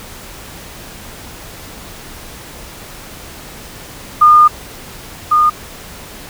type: tone pair in turn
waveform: sine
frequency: 1216 / 1221.2 Hz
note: D#6 / D#6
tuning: -40 / -33 cents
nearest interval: unison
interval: 7 cents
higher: second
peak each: -3 / -7 dBFS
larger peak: first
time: 4.21-4.48 / 5.31-5.5 s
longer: first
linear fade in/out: 10 ms
effects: pink hiss -33 dBFS RMS until 6.29 s